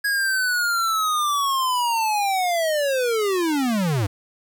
square linear sweep, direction down, 1661.2 to 91.7 Hz, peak -20 dBFS, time 0.04-4.07 s, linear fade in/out 10 ms, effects 9-bit

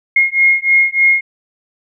sine beating tone pair, 2146 / 2149.3 Hz, C7 / C7, +43 / +46 cents, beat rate 3.3 Hz, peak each -12 dBFS, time 0.16-1.21 s, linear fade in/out 5 ms, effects none

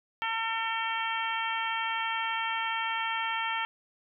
harmonic tone, 451.5 Hz, A4, 45 cents sharp, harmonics 2 / 3 / 4 / 5 / 6 / 7, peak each -33 / -35 / -36 / -37 / -38 / -38 dBFS, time 0.22-3.65 s, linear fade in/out 0 ms, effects none

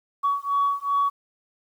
sine beating tone pair, 1126 / 1128.6 Hz, C#6 / C#6, +27 / +31 cents, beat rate 2.6 Hz, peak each -23 dBFS, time 0.23-1.1 s, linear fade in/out 20 ms, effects tanh soft clip ceiling -14 dBFS + 9-bit

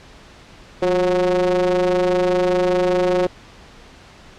square ring-modulated tone, 92.5 Hz, F#2, in tune, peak -13 dBFS, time 0.82-3.27 s, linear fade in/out 5 ms, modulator 450 Hz, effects pink hiss -44 dBFS RMS until 4.38 s + low-pass 5000 Hz 12 dB/octave

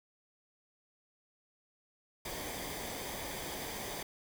pink noise with comb filter, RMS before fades -41 dBFS, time 2.25-4.03 s, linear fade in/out 5 ms, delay 0.73 ms, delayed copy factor -0.55, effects none

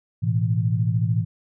sine chord, A suspended second, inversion none, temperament equal, 110 / 123.47 / 164.81 Hz, A2 / B2 / E3, 0 / 0 / 0 cents, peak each -21 / -24 / -25 dBFS, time 0.22-1.25 s, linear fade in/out 20 ms, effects none

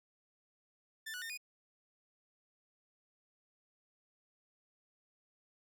sawtooth tone with pitch steps, 1772 / 1473 / 1820 / 2466 Hz, A6 / F#6 / A#6 / D#7, +12 / -8 / -42 / -16 cents, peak -38 dBFS, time 1.06-1.376 s, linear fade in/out 10 ms, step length 79 ms, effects none

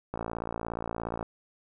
click train, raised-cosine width 1 ms, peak -19 dBFS, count 63, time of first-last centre 0.14-1.228 s, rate 57 Hz, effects none

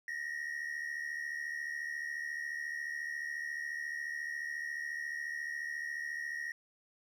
triangle tone pair together, 1825.8 / 1900 Hz, A#6 / A#6, -36 / +33 cents, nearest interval minor second, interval 69 cents, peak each -39 / -36 dBFS, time 0.08-6.52 s, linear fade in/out 2 ms, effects tanh soft clip ceiling -30 dBFS

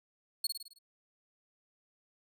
sawtooth tone with echo, 4347 Hz, C#8, 35 cents flat, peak -26 dBFS, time 0.44-0.47 s, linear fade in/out 5 ms, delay 53 ms, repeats 6, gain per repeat -5 dB, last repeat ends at 0.788 s, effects none

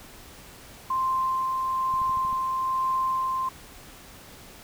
sine tone with tremolo, 1046.5 Hz, C6, in tune, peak -22 dBFS, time 0.9-3.49 s, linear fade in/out 5 ms, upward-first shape sine, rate 1.1 Hz, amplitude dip 25%
click train, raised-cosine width 5 ms, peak -30 dBFS, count 6, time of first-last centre 1.94-2.328 s, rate 12.9 Hz
effects pink hiss -47 dBFS RMS until 4.63 s

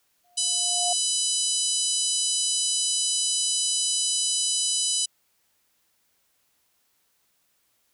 sine tone with exponential growth, 709 Hz, F5, 26 cents sharp, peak -24 dBFS, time 0.24-0.93 s, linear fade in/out 5 ms, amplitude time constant 150 ms
harmonic tone, 996 Hz, B5, 14 cents sharp, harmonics 3 / 4 / 5 / 6 / 7 / 8 / 9 / 10, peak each -31 / -31 / -31 / -31 / -31 / -31 / -31 / -31 dBFS, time 0.37-5.06 s, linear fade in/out 10 ms
effects white hiss -69 dBFS RMS until 7.93 s

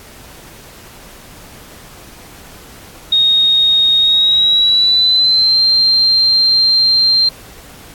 sine tone with pitch glide, 3729 to 4162 Hz, A#7 to C8, 0 to -10 cents, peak -8 dBFS, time 3.12-7.29 s, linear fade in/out 5 ms, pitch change +190 cents, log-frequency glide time 3.99-5.62 s, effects pink hiss -38 dBFS RMS until 7.94 s + AAC 64 kbps

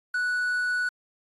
triangle tone with quantisation, 1477 Hz, F#6, 3 cents flat, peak -22 dBFS, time 0.14-0.89 s, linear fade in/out 5 ms, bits 8, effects AAC 32 kbps

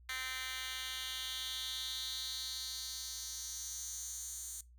10% pulse tone with high-pass filter sweep, 259.1 Hz, C4, 17 cents flat, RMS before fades -42 dBFS, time 0.09-4.61 s, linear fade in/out 2 ms, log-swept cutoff 2200 to 7600 Hz, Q 3.2, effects noise-tail reverb RT60 0.2 s tail -20 dB re dry + added 60 Hz sine -57 dBFS peak until 4.78 s

